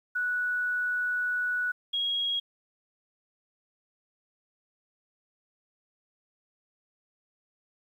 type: tone pair in turn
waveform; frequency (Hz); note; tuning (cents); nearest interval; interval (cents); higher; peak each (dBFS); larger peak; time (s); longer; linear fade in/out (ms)
sine; 1474 / 3293; F#6 / G#7; -7 / -15; octave + major second; 1392; second; -26; neither; 0.15-1.72 / 1.93-2.4; first; 10
effects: 10-bit